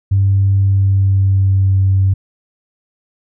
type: tone with pitch glide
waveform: sine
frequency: 98 to 96.04 Hz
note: G2 to G2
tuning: 0 to -35 cents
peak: -8 dBFS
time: 0.11-2.14 s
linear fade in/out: 10 ms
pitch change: -35 cents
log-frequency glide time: 0.58-1.78 s
effects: tanh soft clip ceiling -4 dBFS